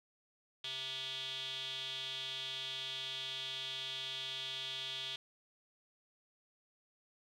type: tone with band-pass filter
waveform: square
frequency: 132 Hz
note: C3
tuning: 16 cents sharp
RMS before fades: -42 dBFS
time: 0.64-5.16 s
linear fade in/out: 2 ms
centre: 3400 Hz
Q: 7.8
effects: none